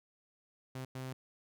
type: tone bursts at uneven times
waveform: sawtooth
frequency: 130.1 Hz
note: C3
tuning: 9 cents flat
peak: -36 dBFS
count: 2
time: 0.75-0.85 / 0.95-1.13 s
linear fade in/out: 5 ms
effects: none